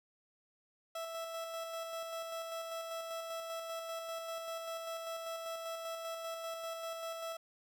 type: tone with tremolo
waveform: 30% pulse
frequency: 659.3 Hz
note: E5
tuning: in tune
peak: -36 dBFS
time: 0.95-7.37 s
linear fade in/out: 5 ms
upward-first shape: square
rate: 5.1 Hz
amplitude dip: 30%
effects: none